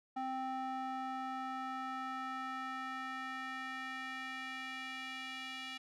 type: tone with band-pass filter sweep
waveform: square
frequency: 261.6 Hz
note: C4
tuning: in tune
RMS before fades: -42 dBFS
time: 0.16-5.78 s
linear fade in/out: 10 ms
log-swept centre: 820 to 2800 Hz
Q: 2
effects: none